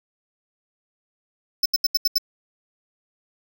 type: tone bursts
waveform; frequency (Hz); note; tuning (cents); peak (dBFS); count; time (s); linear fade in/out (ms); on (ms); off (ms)
square; 5274; E8; 0; -16; 6; 1.63-2.182; 5; 27; 78
effects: 8-bit